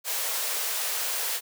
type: high-pass noise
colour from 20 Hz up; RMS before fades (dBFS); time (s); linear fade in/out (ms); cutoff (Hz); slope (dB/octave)
white; -29; 0.04-1.41; 50; 410; 96
effects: none